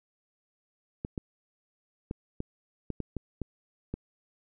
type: clicks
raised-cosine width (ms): 3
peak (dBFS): -20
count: 9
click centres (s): 1.049 / 1.178 / 2.111 / 2.404 / 2.903 / 3.003 / 3.167 / 3.417 / 3.94
effects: none